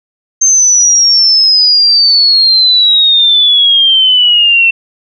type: exponential sweep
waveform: sine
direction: down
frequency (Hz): 6340 to 2685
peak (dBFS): -4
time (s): 0.41-4.71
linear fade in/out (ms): 10
effects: none